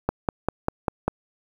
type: click train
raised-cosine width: 1 ms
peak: -7 dBFS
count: 6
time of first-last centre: 0.09-1.08 s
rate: 5.05 Hz
effects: 7-bit